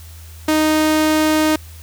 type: tone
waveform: sawtooth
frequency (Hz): 310.2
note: D#4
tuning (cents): -5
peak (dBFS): -9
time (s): 0.48-1.56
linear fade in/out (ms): 5
effects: added 81 Hz sine -35 dBFS peak until 1.82 s + white hiss -44 dBFS RMS until 1.82 s